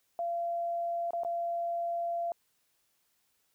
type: tone with dropouts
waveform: sine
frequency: 685 Hz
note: F5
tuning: 34 cents flat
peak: -30 dBFS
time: 0.19-2.32 s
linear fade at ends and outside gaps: 1 ms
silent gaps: 1.107-1.133 / 1.235-1.248 s
effects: white hiss -74 dBFS RMS until 3.54 s